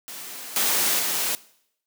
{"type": "noise with level steps", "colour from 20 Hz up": "white", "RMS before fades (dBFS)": [-37, -22, -25], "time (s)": [0.08, 1.35], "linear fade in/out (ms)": 0, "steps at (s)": [0.56, 0.99], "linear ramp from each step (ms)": 2, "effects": ["noise-tail reverb RT60 0.7 s tail -20 dB re dry", "high-pass 200 Hz 12 dB/octave"]}